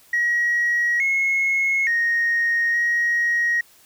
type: tone with pitch steps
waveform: sine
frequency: 1904 / 2172 / 1864 / 1887 Hz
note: A#6 / C#7 / A#6 / A#6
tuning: +36 / -36 / -1 / +21 cents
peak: -16 dBFS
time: 0.13-3.61 s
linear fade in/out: 5 ms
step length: 870 ms
effects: tanh soft clip ceiling -14 dBFS + white hiss -53 dBFS RMS until 3.85 s